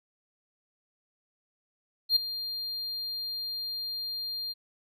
triangle tone with ADSR envelope, 4200 Hz, C8, 6 cents sharp, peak -16 dBFS, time 2.09-4.54 s, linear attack 73 ms, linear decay 4 ms, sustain -15 dB, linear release 29 ms, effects none

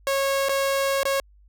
sawtooth tone with dropouts, 548 Hz, C#5, 20 cents flat, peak -17 dBFS, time 0.07-1.2 s, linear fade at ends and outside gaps 1 ms, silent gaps 0.486-0.493 / 1.032-1.053 s, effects added 50 Hz sine -51 dBFS peak until 1.48 s

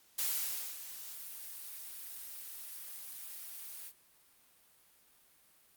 blue noise with ADSR envelope, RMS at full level -33 dBFS, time 0.18-3.93 s, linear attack 9 ms, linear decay 590 ms, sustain -13 dB, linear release 62 ms, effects white hiss -66 dBFS RMS until 5.76 s + Opus 48 kbps

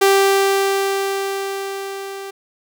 sawtooth tone with level ramp, 392 Hz, G4, in tune, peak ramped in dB -6 to -25 dBFS, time 0.01-2.31 s, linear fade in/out 10 ms, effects none

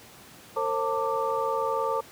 sine tone cluster, 456.3 / 536 / 896 / 1175 Hz, A#4 / C5 / A5 / D6, -37 / +42 / +31 / +1 cents, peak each -30 dBFS, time 0.56-2.01 s, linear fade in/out 10 ms, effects pink hiss -49 dBFS RMS until 2.11 s + high-pass 100 Hz 12 dB/octave

